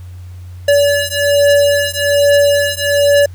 square beating tone pair, 572 / 573.2 Hz, D5 / D5, -46 / -42 cents, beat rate 1.2 Hz, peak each -13 dBFS, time 0.68-3.26 s, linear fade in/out 5 ms, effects added 90 Hz sine -28 dBFS peak until 3.34 s + pink hiss -49 dBFS RMS until 3.34 s

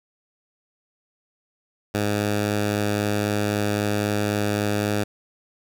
10% pulse tone, 103.8 Hz, G#2, in tune, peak -13 dBFS, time 1.94-5.04 s, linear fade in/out 10 ms, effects 9-bit

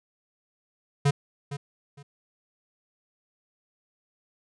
square tone with echo, 142 Hz, C#3, 42 cents sharp, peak -19 dBFS, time 1.05-1.11 s, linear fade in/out 10 ms, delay 460 ms, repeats 2, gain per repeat -13 dB, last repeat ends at 2.03 s, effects resampled to 22050 Hz

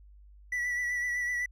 triangle tone with vibrato, 1957 Hz, B6, 16 cents flat, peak -27 dBFS, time 0.52-1.46 s, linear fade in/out 5 ms, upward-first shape triangle, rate 7.9 Hz, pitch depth 33 cents each way, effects added 50 Hz sine -51 dBFS peak until 1.51 s

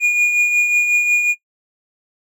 triangle tone with tremolo, 2438 Hz, D#7, 36 cents flat, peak -8 dBFS, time 0-1.35 s, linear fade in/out 50 ms, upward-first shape triangle, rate 5.5 Hz, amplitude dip 50%, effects noise-tail reverb RT60 0.1 s tail -17 dB re dry

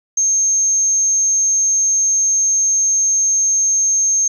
sine tone, 6400 Hz, G8, 35 cents sharp, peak -12 dBFS, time 0.17-4.28 s, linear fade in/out 5 ms, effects 8-bit

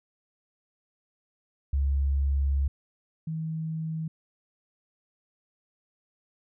sine tone pair in turn, 69.3 / 159.76 Hz, C#2 / D#3, 0 / +46 cents, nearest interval octave + major second, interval 1446 cents, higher second, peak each -22 / -29 dBFS, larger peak first, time 1.73-2.68 / 3.27-4.08 s, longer first, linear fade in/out 5 ms, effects none

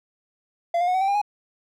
triangle tone with pitch steps, 685 / 707.1 / 729.9 / 753.5 / 777.8 / 802.9 / 828.8 Hz, F5 / F5 / F#5 / F#5 / G5 / G5 / G#5, -34 / +21 / -24 / +31 / -14 / +41 / -4 cents, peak -17 dBFS, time 0.74-1.216 s, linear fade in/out 5 ms, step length 68 ms, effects none

